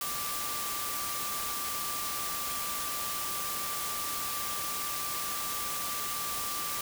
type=tone in noise; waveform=sine; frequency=1174.7 Hz; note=D6; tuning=in tune; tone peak=-38 dBFS; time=0.01-6.81 s; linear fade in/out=2 ms; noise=white; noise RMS=-35 dBFS; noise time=0.01-6.81 s; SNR=-6 dB; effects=none